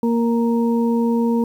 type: harmonic tone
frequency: 233.1 Hz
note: A#3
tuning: in tune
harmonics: 1 / 2 / 4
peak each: -16 / -22 / -28 dBFS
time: 0.03-1.44 s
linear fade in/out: 2 ms
effects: 8-bit